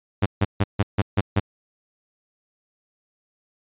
sawtooth tone bursts, 101 Hz, G#2, 48 cents flat, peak -12 dBFS, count 7, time 0.22-1.4 s, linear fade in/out 10 ms, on 40 ms, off 150 ms, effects resampled to 8000 Hz

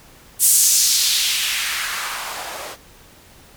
blue noise with band-pass filter sweep, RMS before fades -19 dBFS, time 0.39-2.77 s, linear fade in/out 50 ms, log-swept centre 9600 to 500 Hz, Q 1.6, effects pink hiss -47 dBFS RMS until 3.56 s

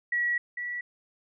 sine tone pair in turn, 1925 / 1945.1 Hz, B6 / B6, -45 / -27 cents, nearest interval unison, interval 18 cents, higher second, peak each -24 / -31 dBFS, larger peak first, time 0.12-0.38 / 0.57-0.81 s, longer first, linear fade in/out 5 ms, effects none

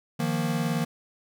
square chord, Eb suspended second, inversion none, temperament equal, 155.56 / 174.61 / 233.1 Hz, Eb3 / F3 / Bb3, 0 / 0 / 0 cents, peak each -29 / -31 / -30 dBFS, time 0.19-0.85 s, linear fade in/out 10 ms, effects none

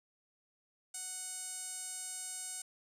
sawtooth tone with band-pass filter, 740 Hz, F#5, in tune, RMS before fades -43 dBFS, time 0.94-2.62 s, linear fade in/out 5 ms, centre 8300 Hz, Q 4.3, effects none

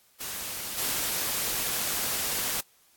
white noise with level steps, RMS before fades -35 / -29 dBFS, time 0.2-2.61 s, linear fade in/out 10 ms, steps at 0.77 s, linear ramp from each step 20 ms, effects white hiss -62 dBFS RMS until 2.96 s + AAC 64 kbps

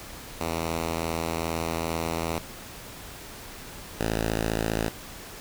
5% pulse tone pair in turn, 82.41 / 55 Hz, E2 / A1, 0 / 0 cents, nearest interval perfect fifth, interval 700 cents, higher first, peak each -16 / -14 dBFS, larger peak second, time 0.4-2.39 / 3.99-4.89 s, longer first, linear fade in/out 10 ms, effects pink hiss -42 dBFS RMS until 5.4 s

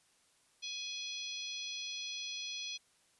harmonic tone, 837 Hz, G#5, 13 cents sharp, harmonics 3 / 4 / 5 / 6 / 7, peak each -46 / -43 / -45 / -51 / -48 dBFS, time 0.62-2.78 s, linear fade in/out 20 ms, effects white hiss -70 dBFS RMS until 3.19 s + resampled to 24000 Hz

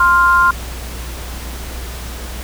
sine tone pair together, 1048.8 / 1400 Hz, C6 / F6, +4 / +4 cents, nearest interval perfect fourth, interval 500 cents, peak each -11 dBFS, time 0-0.51 s, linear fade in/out 5 ms, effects added 60 Hz sine -26 dBFS peak until 2.43 s + pink hiss -31 dBFS RMS until 2.43 s

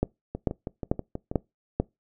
two click trains, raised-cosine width 2 ms, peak -18 / -9 dBFS, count 7 / 5, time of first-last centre 0.35-1.315 / 0.03-1.8 s, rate 6.22 / 2.26 Hz, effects noise-tail reverb RT60 0.2 s tail -23 dB re dry

